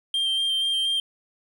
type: tone with vibrato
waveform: triangle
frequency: 3170 Hz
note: G7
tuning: 19 cents sharp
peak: -20 dBFS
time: 0.14-1 s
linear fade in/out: 2 ms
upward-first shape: square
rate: 4.2 Hz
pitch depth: 11 cents each way
effects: none